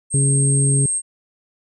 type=tone; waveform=sine; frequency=8460 Hz; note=C9; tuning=18 cents sharp; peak=-18 dBFS; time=0.1-1.02 s; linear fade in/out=50 ms
type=harmonic tone; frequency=138.59 Hz; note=C#3; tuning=in tune; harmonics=1 / 2 / 3; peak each=-15 / -27 / -28 dBFS; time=0.14-0.86 s; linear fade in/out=2 ms
effects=none